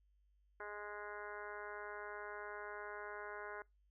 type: harmonic tone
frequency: 207.7 Hz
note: G#3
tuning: in tune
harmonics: 2 / 3 / 4 / 5 / 6 / 7 / 8 / 9 / 10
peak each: -51 / -54 / -55 / -53 / -58 / -51 / -55 / -60 / -62 dBFS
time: 0.6-3.62 s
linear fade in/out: 2 ms
effects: noise-tail reverb RT60 0.2 s tail -24 dB re dry + added 50 Hz sine -70 dBFS peak until 3.9 s